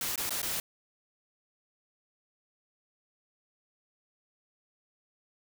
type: noise with dropouts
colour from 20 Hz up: white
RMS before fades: -33 dBFS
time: 0.01-0.6 s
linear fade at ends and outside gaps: 2 ms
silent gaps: 0.158-0.177 / 0.294-0.306 / 0.418-0.428 s
effects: none